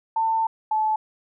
sine tone pair in turn, 895 / 866.5 Hz, A5 / A5, +29 / -27 cents, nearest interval minor second, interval 56 cents, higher first, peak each -19 dBFS, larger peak neither, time 0.16-0.47 / 0.71-0.96 s, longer first, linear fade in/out 5 ms, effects none

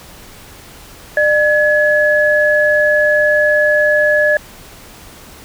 sine tone pair together, 600 / 1697 Hz, D5 / G#6, +37 / +37 cents, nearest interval octave + tritone, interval 1800 cents, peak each -12 dBFS, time 1.17-4.37 s, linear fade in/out 2 ms, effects pink hiss -38 dBFS RMS until 5.44 s

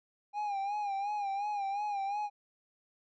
triangle tone with vibrato, 810 Hz, G#5, 43 cents flat, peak -30 dBFS, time 0.33-2.3 s, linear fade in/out 50 ms, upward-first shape sine, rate 2.8 Hz, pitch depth 66 cents each way, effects resampled to 16000 Hz

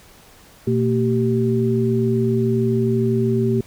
sine tone cluster, 120.7 / 228 / 386.1 Hz, B2 / A#3 / G4, -39 / -38 / -26 cents, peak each -20 dBFS, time 0.67-3.61 s, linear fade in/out 5 ms, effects pink hiss -48 dBFS RMS until 3.66 s

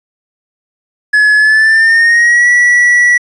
triangle tone with pitch glide, 1702 to 1943.8 Hz, G#6 to B6, +42 to -28 cents, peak -3 dBFS, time 1.13-3.18 s, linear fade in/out 10 ms, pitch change +230 cents, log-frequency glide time 1.36-2.49 s, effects resampled to 24000 Hz + 7-bit

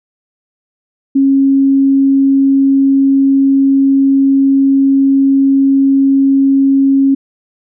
sine tone, 272.7 Hz, C#4, 28 cents flat, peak -6 dBFS, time 1.15-7.15 s, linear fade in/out 10 ms, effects none

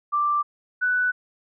sine tone pair in turn, 1177 / 1488.5 Hz, D6 / F#6, +3 / +10 cents, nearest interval major third, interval 407 cents, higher second, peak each -19 dBFS, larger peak neither, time 0.12-0.43 / 0.81-1.12 s, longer neither, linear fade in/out 20 ms, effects none

